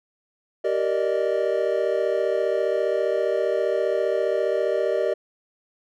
triangle chord, Eb major seventh, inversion first, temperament equal with one note detuned, 386.8 / 466.2 / 587.3 / 622.3 Hz, G4 / Bb4 / D5 / Eb5, -23 / 0 / 0 / 0 cents, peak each -24 dBFS, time 0.64-5.14 s, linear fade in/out 10 ms, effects none

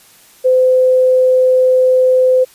sine tone, 512 Hz, C5, 38 cents flat, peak -7 dBFS, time 0.44-2.45 s, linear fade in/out 20 ms, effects white hiss -45 dBFS RMS until 2.54 s + resampled to 32000 Hz

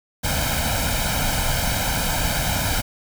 pink noise with comb filter, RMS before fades -22 dBFS, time 0.23-2.82 s, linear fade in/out 20 ms, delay 1.3 ms, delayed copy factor +0.8, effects none

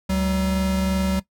square tone pair together, 70.98 / 190 Hz, C#2 / F#3, +42 / +46 cents, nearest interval octave + perfect fourth, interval 1704 cents, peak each -27 / -21 dBFS, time 0.09-1.2 s, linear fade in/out 10 ms, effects noise-tail reverb RT60 0.1 s tail -17 dB re dry

